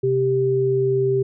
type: tone pair together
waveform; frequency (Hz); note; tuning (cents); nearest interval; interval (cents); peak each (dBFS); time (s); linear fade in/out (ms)
sine; 130.81 / 392; C3 / G4; 0 / 0; octave + perfect fifth; 1900; -23 / -17; 0.03-1.23; 10
effects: none